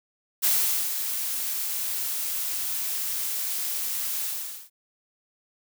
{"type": "noise with ADSR envelope", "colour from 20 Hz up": "blue", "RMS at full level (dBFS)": -21, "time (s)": [0.42, 4.7], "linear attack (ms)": 25, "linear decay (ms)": 450, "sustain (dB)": -8, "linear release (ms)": 460, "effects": []}